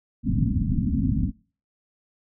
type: low-pass noise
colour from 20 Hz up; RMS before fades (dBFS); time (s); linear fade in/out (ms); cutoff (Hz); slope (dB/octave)
white; -23; 0.23-1.32; 50; 270; 96
effects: noise-tail reverb RT60 0.4 s tail -23 dB re dry